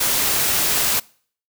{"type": "noise", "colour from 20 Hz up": "white", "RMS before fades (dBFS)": -19, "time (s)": [0, 1], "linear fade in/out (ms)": 10, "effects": ["noise-tail reverb RT60 0.5 s tail -24 dB re dry"]}